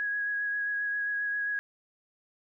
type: tone with vibrato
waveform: sine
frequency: 1661.2 Hz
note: G#6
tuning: in tune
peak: -28 dBFS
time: 0-1.59 s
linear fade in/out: 0 ms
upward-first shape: sine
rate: 7.5 Hz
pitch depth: 13 cents each way
effects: none